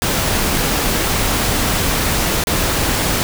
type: noise with dropouts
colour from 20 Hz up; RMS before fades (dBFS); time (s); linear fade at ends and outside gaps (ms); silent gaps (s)
pink; -17; 0.02-3.23; 0; 2.438-2.471
effects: none